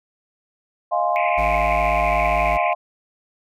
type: chord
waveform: sine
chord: F minor seventh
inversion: third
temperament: equal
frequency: 622.3 / 698.5 / 830.6 / 1046.5 Hz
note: Eb5 / F5 / Ab5 / C6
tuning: 0 / 0 / 0 / 0 cents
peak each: -24 / -20 / -26 / -24 dBFS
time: 0.91-2.75 s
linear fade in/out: 20 ms
type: band-pass noise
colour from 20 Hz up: white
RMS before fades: -28 dBFS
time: 1.16-2.73 s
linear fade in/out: 0 ms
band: 2100 to 2500 Hz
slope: 96 dB/octave
type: tone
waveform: square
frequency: 54.7 Hz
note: A1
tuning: 9 cents flat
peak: -25 dBFS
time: 1.37-2.58 s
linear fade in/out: 20 ms
effects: none